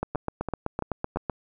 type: two click trains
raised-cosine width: 1 ms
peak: -16 / -13 dBFS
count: 4 / 11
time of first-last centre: 0.15-1.16 / 0.03-1.297 s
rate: 2.97 / 7.89 Hz
effects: none